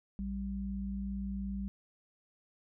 sine tone pair together, 58.33 / 196.2 Hz, A#1 / G3, +2 / +2 cents, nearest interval octave + major sixth, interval 2100 cents, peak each -39 / -36 dBFS, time 0.19-1.68 s, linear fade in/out 0 ms, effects none

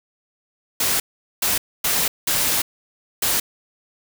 white noise bursts at uneven times, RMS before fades -20 dBFS, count 5, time 0.8-1 / 1.42-1.58 / 1.84-2.08 / 2.27-2.62 / 3.22-3.4 s, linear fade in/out 5 ms, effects none

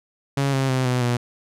sawtooth tone with pitch steps, 138.59 / 134.1 / 129.76 / 125.56 / 121.49 Hz, C#3 / C3 / C3 / B2 / B2, 0 / +43 / -14 / +29 / -28 cents, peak -15 dBFS, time 0.37-1.17 s, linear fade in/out 5 ms, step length 160 ms, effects low-pass 10000 Hz 12 dB/octave

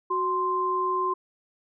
sine tone pair together, 370 / 1044.4 Hz, F#4 / C6, 0 / -3 cents, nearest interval octave + tritone, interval 1797 cents, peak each -29 / -24 dBFS, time 0.1-1.14 s, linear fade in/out 10 ms, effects none

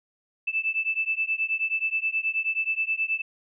sine beating tone pair, 2632 / 2641.4 Hz, E7 / E7, -3 / +3 cents, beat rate 9.4 Hz, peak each -27 dBFS, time 0.47-3.22 s, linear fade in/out 10 ms, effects none

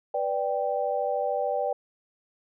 sine chord, G major, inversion first, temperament equal, 493.9 / 587.3 / 784 Hz, B4 / D5 / G5, 0 / 0 / 0 cents, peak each -30 / -28 / -29 dBFS, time 0.14-1.73 s, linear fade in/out 5 ms, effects none

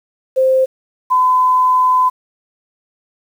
sine tone pair in turn, 523.3 / 1013.9 Hz, C5 / B5, 0 / +45 cents, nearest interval major seventh, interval 1145 cents, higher second, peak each -9 dBFS, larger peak neither, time 0.36-0.66 / 1.1-2.1 s, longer second, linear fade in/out 20 ms, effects 7-bit

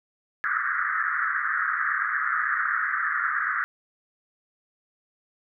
pink band-pass noise, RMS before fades -26 dBFS, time 0.44-3.64 s, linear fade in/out 0 ms, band 1200 to 1900 Hz, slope 96 dB/octave, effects none

